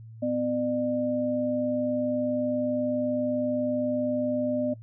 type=tone pair together; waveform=sine; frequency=252.3 / 600 Hz; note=B3 / D5; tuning=+37 / +37 cents; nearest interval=octave + minor third; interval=1500 cents; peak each=-27 dBFS; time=0.22-4.74 s; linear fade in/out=10 ms; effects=noise-tail reverb RT60 0.1 s tail -18 dB re dry + added 112 Hz sine -42 dBFS peak until 4.82 s